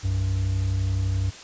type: tone pair together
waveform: triangle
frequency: 63.65 / 95.5 Hz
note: C2 / G2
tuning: -47 / -45 cents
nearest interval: perfect fifth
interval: 702 cents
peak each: -27 / -20 dBFS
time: 0.03-1.31 s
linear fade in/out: 20 ms
effects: white hiss -42 dBFS RMS until 1.43 s + resampled to 16000 Hz